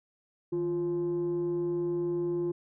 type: tone pair together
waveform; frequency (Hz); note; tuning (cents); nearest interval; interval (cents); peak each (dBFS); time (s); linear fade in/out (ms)
sine; 158.2 / 348.4; D#3 / F4; +29 / -4; octave + major second; 1367; -35 / -26; 0.52-2.52; 10
effects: tanh soft clip ceiling -25 dBFS